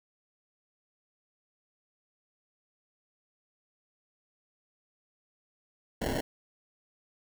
blue noise with sample-and-hold, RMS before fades -31 dBFS, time 6.01-6.21 s, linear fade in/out 10 ms, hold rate 1225 Hz, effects none

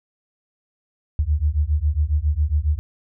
sine beating tone pair, 71.6 / 78.9 Hz, D2 / D#2, -43 / +25 cents, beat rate 7.3 Hz, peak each -20 dBFS, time 1.19-2.79 s, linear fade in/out 0 ms, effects none

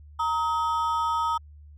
triangle ring-modulated tone, 1099 Hz, C#6, 15 cents flat, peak -18 dBFS, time 0.19-1.38 s, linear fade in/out 10 ms, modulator 170 Hz, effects added 74 Hz sine -45 dBFS peak until 1.77 s

